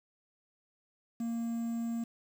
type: tone with quantisation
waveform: triangle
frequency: 231.7 Hz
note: A#3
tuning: 10 cents flat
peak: -30 dBFS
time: 1.2-2.04 s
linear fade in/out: 5 ms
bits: 9
effects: none